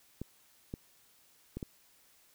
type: clicks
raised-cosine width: 3 ms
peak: -25 dBFS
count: 4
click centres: 0.216 / 0.739 / 1.57 / 1.628 s
effects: white hiss -65 dBFS RMS until 2.34 s

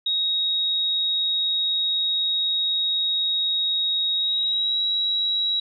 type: tone with pitch glide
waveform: sine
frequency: 3776 to 3871 Hz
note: A#7 to B7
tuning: +22 to -35 cents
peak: -20 dBFS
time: 0.06-5.6 s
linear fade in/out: 5 ms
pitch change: +43 cents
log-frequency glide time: 4.15-4.8 s
effects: none

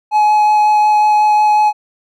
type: tone with vibrato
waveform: triangle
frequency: 846 Hz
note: G#5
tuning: 32 cents sharp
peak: -6 dBFS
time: 0.11-1.73 s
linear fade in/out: 50 ms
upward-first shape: sine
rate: 5.5 Hz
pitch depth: 8 cents each way
effects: none

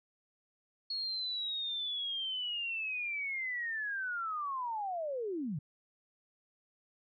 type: linear sweep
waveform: sine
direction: down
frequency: 4339 to 130.81 Hz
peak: -34 dBFS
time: 0.9-5.59 s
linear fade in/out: 5 ms
effects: none

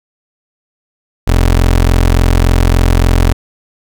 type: tone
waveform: 25% pulse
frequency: 43.49 Hz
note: F1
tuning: 6 cents flat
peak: -3 dBFS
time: 1.27-3.33 s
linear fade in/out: 10 ms
effects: none

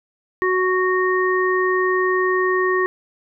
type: harmonic tone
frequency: 370 Hz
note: F#4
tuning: in tune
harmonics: 1 / 3 / 5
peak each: -18 / -22 / -22 dBFS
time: 0.42-2.86 s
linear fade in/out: 0 ms
effects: none

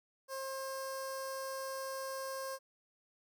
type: tone with notch filter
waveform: 15% pulse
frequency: 534 Hz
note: C5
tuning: 35 cents sharp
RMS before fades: -41 dBFS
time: 0.28-2.59 s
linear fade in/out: 50 ms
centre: 2300 Hz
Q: 0.72
effects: none

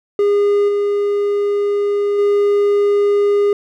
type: tone with level steps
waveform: triangle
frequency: 407.8 Hz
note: G#4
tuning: 32 cents flat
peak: -9 / -12 / -9 dBFS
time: 0.19-3.53 s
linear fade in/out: 2 ms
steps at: 0.68 / 2.18 s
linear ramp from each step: 10 ms
effects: none

